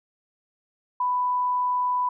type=tone; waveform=sine; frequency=993 Hz; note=B5; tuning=9 cents sharp; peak=-21 dBFS; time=1-2.09 s; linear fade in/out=5 ms; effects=none